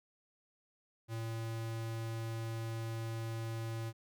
square tone, 113.5 Hz, A#2, 46 cents flat, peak -38 dBFS, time 1.08-3.93 s, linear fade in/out 50 ms, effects none

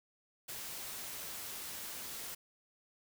white noise, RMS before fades -44 dBFS, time 0.48-2.35 s, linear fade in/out 10 ms, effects none

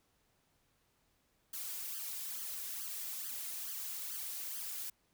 blue noise with flanger, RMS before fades -42 dBFS, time 1.53-4.9 s, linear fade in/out 5 ms, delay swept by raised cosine 0.63 to 2.93 ms, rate 2.3 Hz, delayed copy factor +0.75, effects pink hiss -75 dBFS RMS until 5.13 s

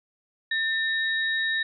sine tone pair together, 1797 / 3803 Hz, A6 / A#7, +36 / +34 cents, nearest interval octave + minor second, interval 1298 cents, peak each -24 / -30 dBFS, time 0.51-1.63 s, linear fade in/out 5 ms, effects none

